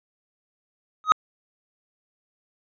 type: tone with exponential growth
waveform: triangle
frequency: 1262 Hz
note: D#6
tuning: 24 cents sharp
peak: -5 dBFS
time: 1.04-1.12 s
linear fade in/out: 0 ms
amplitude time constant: 17 ms
effects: resampled to 16000 Hz